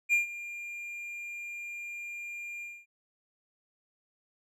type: tone with ADSR envelope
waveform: triangle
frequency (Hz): 2400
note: D7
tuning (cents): +37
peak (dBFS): -19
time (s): 0.09-2.86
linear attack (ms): 40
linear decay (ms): 130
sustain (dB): -17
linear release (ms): 240
effects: none